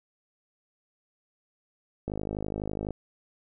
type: click train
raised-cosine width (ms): 2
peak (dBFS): -19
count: 44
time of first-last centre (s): 2.08-2.907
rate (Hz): 52
effects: none